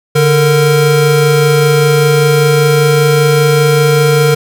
square tone pair together, 145.8 / 462.5 Hz, D3 / A#4, -12 / -14 cents, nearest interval octave + minor sixth, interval 1998 cents, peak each -10 dBFS, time 0.15-4.35 s, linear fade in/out 10 ms, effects none

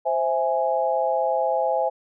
sine chord, C augmented, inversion none, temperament equal, 523.3 / 659.3 / 830.6 Hz, C5 / E5 / G#5, 0 / 0 / 0 cents, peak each -24 dBFS, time 0.05-1.9 s, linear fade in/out 20 ms, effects none

